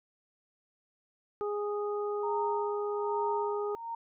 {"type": "harmonic tone", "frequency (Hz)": 413.5, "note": "G#4", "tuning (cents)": -8, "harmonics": [1, 2, 3], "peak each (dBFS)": [-31, -41, -40], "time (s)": [1.41, 3.75], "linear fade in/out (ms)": 0}
{"type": "tone with tremolo", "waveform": "sine", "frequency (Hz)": 923, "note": "A#5", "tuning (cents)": -17, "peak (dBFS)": -30, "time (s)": [2.23, 3.95], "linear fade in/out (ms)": 5, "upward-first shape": "sine", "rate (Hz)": 1.2, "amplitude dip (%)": 85}
{"effects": []}